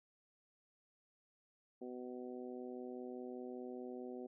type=harmonic tone; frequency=124.9 Hz; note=B2; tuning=20 cents sharp; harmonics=2 / 3 / 4 / 5 / 6; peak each=-48 / -48 / -52 / -58 / -58 dBFS; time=1.81-4.27 s; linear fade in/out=10 ms; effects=none